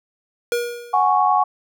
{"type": "tone with exponential decay", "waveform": "square", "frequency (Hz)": 478, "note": "A#4", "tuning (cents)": 43, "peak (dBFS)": -17, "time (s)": [0.52, 1.21], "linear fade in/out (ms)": 1, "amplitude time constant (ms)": 150}
{"type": "chord", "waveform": "sine", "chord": "F# suspended second", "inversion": "none", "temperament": "equal", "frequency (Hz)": [740, 830.6, 1108.7], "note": ["F#5", "G#5", "C#6"], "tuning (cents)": [0, 0, 0], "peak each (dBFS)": -18, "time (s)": [0.93, 1.44], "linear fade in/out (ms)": 10}
{"effects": []}